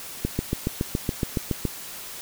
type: click train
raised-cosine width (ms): 3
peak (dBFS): -10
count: 11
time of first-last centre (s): 0.25-1.653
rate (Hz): 7.13
effects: white hiss -38 dBFS RMS until 2.21 s